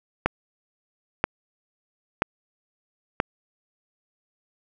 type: click train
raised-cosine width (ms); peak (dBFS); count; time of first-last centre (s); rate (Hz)
0.5; -4; 4; 0.26-3.201; 1.02
effects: none